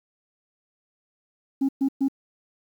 sine tone bursts, 271.6 Hz, C#4, 35 cents flat, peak -17 dBFS, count 3, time 1.61-2.084 s, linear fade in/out 10 ms, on 78 ms, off 120 ms, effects tanh soft clip ceiling -17 dBFS + 9-bit

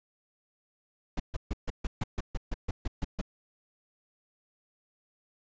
brown noise bursts, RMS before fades -30 dBFS, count 13, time 1.17-3.214 s, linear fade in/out 5 ms, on 28 ms, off 140 ms, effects resampled to 16000 Hz

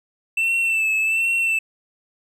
triangle tone with vibrato, 2660 Hz, E7, 15 cents sharp, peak -16 dBFS, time 0.37-1.59 s, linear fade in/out 5 ms, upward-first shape sine, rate 1.3 Hz, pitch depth 40 cents each way, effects none

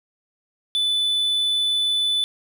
triangle tone, 3493 Hz, A7, 13 cents flat, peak -17 dBFS, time 0.75-2.24 s, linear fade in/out 0 ms, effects none

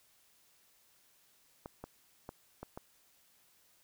clicks, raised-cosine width 1 ms, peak -29 dBFS, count 5, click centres 1.659 / 1.84 / 2.291 / 2.63 / 2.775 s, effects white hiss -68 dBFS RMS until 3.83 s

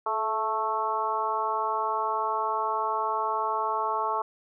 harmonic tone with a mistuned harmonic, 220 Hz, A3, in tune, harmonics 2 / 3 / 4 / 5 / 6, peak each -35 / -35 / -29 / -29 / -34 dBFS, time 0.06-4.22 s, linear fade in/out 5 ms, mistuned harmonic 2, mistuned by -33 cents, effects none

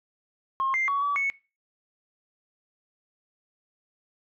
sine tone with pitch steps, 1071 / 2095 / 1123 / 1146 / 2208 Hz, C6 / C7 / C#6 / D6 / C#7, +40 / +2 / +22 / -43 / -7 cents, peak -22 dBFS, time 0.6-1.3 s, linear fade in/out 0 ms, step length 140 ms, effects noise-tail reverb RT60 0.3 s tail -21 dB re dry + tanh soft clip ceiling -18 dBFS

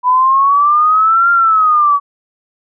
sine exponential two-way sweep, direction up then down, 987.8 to 1396.9 to 1129 Hz, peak -7 dBFS, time 0.03-2 s, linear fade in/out 50 ms, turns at 1.31 s, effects none

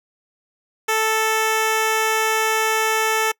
10% pulse tone, 440 Hz, A4, in tune, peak -9 dBFS, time 0.88-3.32 s, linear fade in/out 10 ms, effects noise-tail reverb RT60 0.1 s tail -24 dB re dry

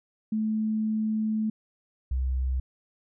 sine tone pair in turn, 217.3 / 64.6 Hz, A3 / C2, -21 / -21 cents, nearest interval octave + major sixth, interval 2100 cents, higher first, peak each -24 dBFS, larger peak neither, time 0.32-1.5 / 2.11-2.6 s, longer first, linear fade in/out 5 ms, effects none

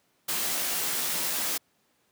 white noise with comb filter, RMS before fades -29 dBFS, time 0.28-1.58 s, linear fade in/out 10 ms, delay 15 ms, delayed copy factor -0.75, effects pink hiss -69 dBFS RMS until 2.11 s + high-pass 150 Hz 12 dB/octave

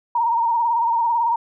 sine tone with vibrato, 932.3 Hz, A#5, in tune, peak -16 dBFS, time 0.15-1.36 s, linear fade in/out 5 ms, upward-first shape sine, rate 18 Hz, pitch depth 54 cents each way, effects none

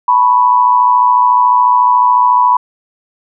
sine tone with amplitude modulation, 987.8 Hz, B5, in tune, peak -3 dBFS, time 0.08-2.57 s, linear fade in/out 5 ms, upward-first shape sine, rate 114 Hz, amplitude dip 65%, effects none

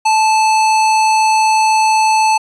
square tone, 874 Hz, A5, 12 cents flat, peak -10 dBFS, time 0.05-2.38 s, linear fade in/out 10 ms, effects resampled to 22050 Hz

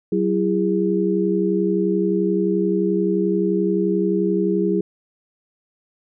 sine tone cluster, 188.6 / 336.6 / 408.1 Hz, F#3 / E4 / G#4, +33 / +36 / -30 cents, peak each -21 dBFS, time 0.12-4.81 s, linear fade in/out 5 ms, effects none

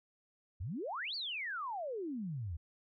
sine exponential two-way sweep, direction up then down, 74.7 to 4699 to 74.7 Hz, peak -37 dBFS, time 0.6-2.57 s, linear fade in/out 10 ms, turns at 1.15 s, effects none

